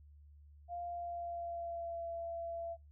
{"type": "tone with pitch glide", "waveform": "sine", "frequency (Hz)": [697, 674.4], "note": ["F5", "E5"], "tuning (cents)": [-4, 39], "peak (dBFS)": -39, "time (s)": [0.68, 2.77], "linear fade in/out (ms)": 50, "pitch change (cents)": -57, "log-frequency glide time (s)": [0.83, 2.06], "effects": ["noise-tail reverb RT60 0.2 s tail -25 dB re dry", "added 73 Hz sine -56 dBFS peak until 2.91 s"]}